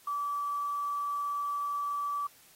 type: tone with quantisation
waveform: sine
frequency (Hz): 1154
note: D6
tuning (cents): -31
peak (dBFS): -30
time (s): 0.07-2.27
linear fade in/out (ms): 5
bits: 9
effects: white hiss -59 dBFS RMS until 2.55 s + AAC 48 kbps